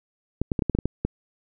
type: clicks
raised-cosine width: 3 ms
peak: -10 dBFS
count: 9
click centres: 0.416 / 0.518 / 0.592 / 0.622 / 0.697 / 0.75 / 0.788 / 0.856 / 1.05 s
effects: none